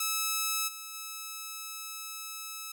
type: tone with level steps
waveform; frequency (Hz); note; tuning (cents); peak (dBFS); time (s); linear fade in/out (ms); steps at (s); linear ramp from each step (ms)
5% pulse; 1300; E6; -24; -17 / -29 / -27; 0-2.72; 5; 0.67 / 0.93; 20
effects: none